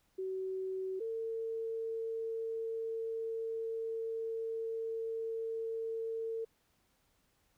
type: tone pair in turn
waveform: sine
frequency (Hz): 377.9 / 451.5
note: F#4 / A4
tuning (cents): +37 / +45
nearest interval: minor third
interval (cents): 308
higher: second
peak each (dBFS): -35 / -35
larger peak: neither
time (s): 0.18-1 / 1-6.45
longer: second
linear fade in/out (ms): 10
effects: pink hiss -74 dBFS RMS until 7.57 s